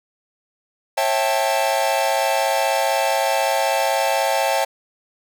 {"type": "chord", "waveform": "45% pulse", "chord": "A dominant seventh", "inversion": "first", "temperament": "equal with one note detuned", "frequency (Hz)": [544.5, 659.3, 784, 880], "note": ["C#5", "E5", "G5", "A5"], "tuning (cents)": [-31, 0, 0, 0], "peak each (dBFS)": -23, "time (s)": [0.97, 4.65], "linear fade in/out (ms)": 10, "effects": []}